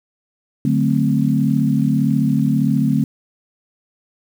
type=chord; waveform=sine; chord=D dominant seventh; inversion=none; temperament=equal; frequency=146.83 / 185 / 220 / 261.6 Hz; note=D3 / F#3 / A3 / C4; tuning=0 / 0 / 0 / 0 cents; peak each=-18 / -23 / -18 / -19 dBFS; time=0.65-3.04 s; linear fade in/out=2 ms; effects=7-bit